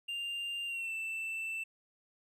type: tone with pitch glide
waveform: triangle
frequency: 2794 to 2662 Hz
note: F7 to E7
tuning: 0 to +16 cents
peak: -34 dBFS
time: 0.08-1.64 s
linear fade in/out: 10 ms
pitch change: -84 cents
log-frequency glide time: 0.66-0.93 s
effects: none